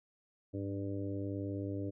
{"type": "harmonic tone with a mistuned harmonic", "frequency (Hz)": 99, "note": "G2", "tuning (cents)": 18, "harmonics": [1, 2, 3, 4, 5, 6], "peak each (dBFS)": [-39, -49, -39, -46, -46, -49], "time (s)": [0.53, 1.91], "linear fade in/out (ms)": 20, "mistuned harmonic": 1, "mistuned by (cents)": 45, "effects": []}